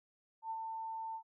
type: tone with ADSR envelope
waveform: sine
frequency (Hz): 895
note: A5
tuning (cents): +29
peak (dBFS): -36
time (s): 0.42-1.23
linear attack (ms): 85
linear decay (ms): 49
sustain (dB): -3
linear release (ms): 79
effects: none